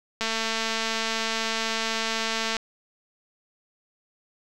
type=click train; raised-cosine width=0.2 ms; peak=-10 dBFS; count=529; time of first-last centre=0.21-2.567 s; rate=224 Hz; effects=none